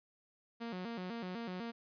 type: tone with vibrato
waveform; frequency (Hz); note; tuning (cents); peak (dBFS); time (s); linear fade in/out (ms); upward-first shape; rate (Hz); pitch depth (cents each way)
sawtooth; 206; G#3; -14; -36; 0.6-1.72; 20; square; 4; 210
effects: resampled to 11025 Hz